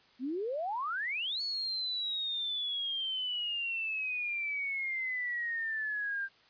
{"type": "exponential two-way sweep", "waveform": "sine", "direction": "up then down", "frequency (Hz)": [239.5, 4435, 1578], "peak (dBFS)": -32, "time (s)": [0.19, 6.29], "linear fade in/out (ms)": 50, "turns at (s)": 1.41, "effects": ["white hiss -63 dBFS RMS until 6.49 s", "resampled to 11025 Hz"]}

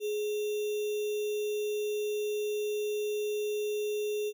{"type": "tone with sample-and-hold", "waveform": "sine", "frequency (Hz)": 420, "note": "G#4", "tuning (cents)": 19, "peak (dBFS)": -29, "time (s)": [0, 4.33], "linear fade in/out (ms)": 50, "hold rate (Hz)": 3150, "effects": []}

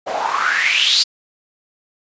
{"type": "noise with band-pass filter sweep", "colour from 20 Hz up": "white", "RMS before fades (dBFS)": -17, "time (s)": [0.06, 1.04], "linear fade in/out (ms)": 20, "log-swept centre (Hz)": [600, 4700], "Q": 5.9, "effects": ["resampled to 16000 Hz"]}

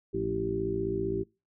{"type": "harmonic tone with a mistuned harmonic", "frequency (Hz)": 55.4, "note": "A1", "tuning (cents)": 13, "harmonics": [1, 2, 3, 4, 5, 6, 7], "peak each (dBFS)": [-42, -38, -39, -42, -42, -34, -30], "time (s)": [0.13, 1.24], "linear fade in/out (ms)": 20, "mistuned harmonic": 3, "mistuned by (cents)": 83, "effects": ["noise-tail reverb RT60 0.3 s tail -26 dB re dry"]}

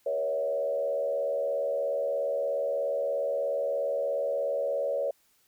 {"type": "tone with frequency modulation", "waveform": "sine", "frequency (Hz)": 558, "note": "C#5", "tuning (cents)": 11, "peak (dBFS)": -26, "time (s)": [0.06, 5.11], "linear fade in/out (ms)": 5, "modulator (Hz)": 76.9, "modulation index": 0.93, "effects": ["white hiss -67 dBFS RMS until 5.47 s"]}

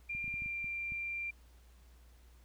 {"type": "tone with pitch glide", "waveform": "sine", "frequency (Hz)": [2388, 2373], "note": ["D7", "D7"], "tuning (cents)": [28, 17], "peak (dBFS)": -36, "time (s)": [0.09, 1.31], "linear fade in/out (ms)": 10, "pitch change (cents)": -11, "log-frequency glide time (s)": [0.26, 0.6]}
{"type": "clicks", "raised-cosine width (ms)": 5, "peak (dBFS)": -37, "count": 8, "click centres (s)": [0.15, 0.243, 0.279, 0.341, 0.421, 0.46, 0.644, 0.921]}
{"effects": ["added 60 Hz sine -57 dBFS peak until 2.44 s", "pink hiss -68 dBFS RMS until 2.44 s"]}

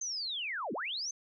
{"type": "linear two-way sweep", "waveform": "sine", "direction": "down then up", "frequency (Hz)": [6370, 184, 6370], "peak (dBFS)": -34, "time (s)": [0.01, 1.11], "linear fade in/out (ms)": 5, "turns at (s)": 0.73, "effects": []}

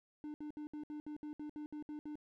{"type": "tone bursts", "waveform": "triangle", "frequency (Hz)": 299.7, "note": "D4", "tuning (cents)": 35, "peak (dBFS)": -40, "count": 12, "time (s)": [0.24, 2.155], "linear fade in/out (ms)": 0, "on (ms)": 100, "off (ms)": 65, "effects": []}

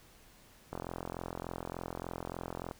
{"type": "click train", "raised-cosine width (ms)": 1, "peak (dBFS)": -24, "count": 87, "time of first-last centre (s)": [0.73, 2.712], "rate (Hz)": 43.4, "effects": ["pink hiss -60 dBFS RMS until 2.79 s"]}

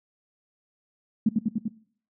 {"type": "tone with echo", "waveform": "sine", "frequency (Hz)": 220, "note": "A3", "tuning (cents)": 0, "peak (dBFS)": -16, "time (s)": [1.26, 1.29], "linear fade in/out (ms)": 5, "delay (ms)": 98, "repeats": 4, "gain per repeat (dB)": -2, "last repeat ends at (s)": 1.682, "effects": ["noise-tail reverb RT60 0.5 s tail -18 dB re dry"]}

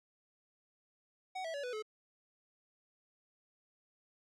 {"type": "tone with pitch steps", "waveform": "square", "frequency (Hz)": [750, 652.9, 568.4, 494.8, 430.8], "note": ["F#5", "E5", "C#5", "B4", "A4"], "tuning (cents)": [23, -17, 43, 3, -37], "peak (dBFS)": -39, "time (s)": [1.35, 1.825], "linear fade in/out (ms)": 10, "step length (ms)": 95, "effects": ["low-pass 6000 Hz 12 dB/octave"]}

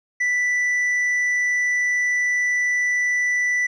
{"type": "tone with hard clipping", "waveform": "sine", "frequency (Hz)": 1975.5, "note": "B6", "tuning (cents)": 0, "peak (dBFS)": -19, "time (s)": [0.2, 3.67], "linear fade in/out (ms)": 10, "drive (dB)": 3, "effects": ["resampled to 22050 Hz"]}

